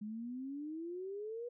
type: exponential sweep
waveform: sine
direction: up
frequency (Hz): 206.3 to 490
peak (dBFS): -40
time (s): 0.01-1.49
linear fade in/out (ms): 10
effects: none

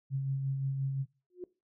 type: tone with tremolo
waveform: sine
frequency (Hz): 135.8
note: C#3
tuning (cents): -35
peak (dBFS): -28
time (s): 0.1-1.06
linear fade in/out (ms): 50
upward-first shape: sine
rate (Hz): 5.7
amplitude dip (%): 35
type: tone with exponential growth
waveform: sine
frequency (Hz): 359.5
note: F#4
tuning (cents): -50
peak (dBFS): -34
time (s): 1.3-1.44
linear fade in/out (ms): 2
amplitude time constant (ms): 29
effects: noise-tail reverb RT60 0.3 s tail -21 dB re dry

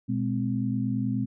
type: tone cluster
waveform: sine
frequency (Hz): 120.9 / 208.3 / 257.9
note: B2 / G#3 / C4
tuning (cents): -36 / +5 / -25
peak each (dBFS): -29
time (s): 0.08-1.26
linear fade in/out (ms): 20
effects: none

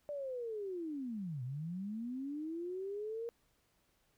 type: linear two-way sweep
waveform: sine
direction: down then up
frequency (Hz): 593 to 120 to 471.5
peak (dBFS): -38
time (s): 0.09-3.29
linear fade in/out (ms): 0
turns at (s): 1.43
effects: pink hiss -75 dBFS RMS until 4.17 s

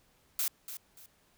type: noise with echo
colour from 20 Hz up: blue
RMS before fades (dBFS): -31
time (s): 0.39-0.48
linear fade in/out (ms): 2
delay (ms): 290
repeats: 2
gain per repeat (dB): -11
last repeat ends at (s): 1.06
effects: pink hiss -68 dBFS RMS until 1.37 s

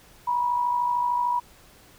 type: tone with amplitude modulation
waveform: sine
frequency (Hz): 971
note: B5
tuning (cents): -30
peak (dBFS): -19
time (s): 0.27-1.4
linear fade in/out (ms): 10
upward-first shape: sine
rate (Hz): 53.3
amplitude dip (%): 50
effects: pink hiss -53 dBFS RMS until 1.98 s

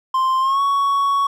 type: tone with pitch glide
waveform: triangle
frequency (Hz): 1047 to 1115.7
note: C6 to C#6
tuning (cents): +1 to +11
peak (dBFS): -13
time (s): 0.14-1.27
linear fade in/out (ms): 5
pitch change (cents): +110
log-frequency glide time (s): 0.4-0.61
effects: none

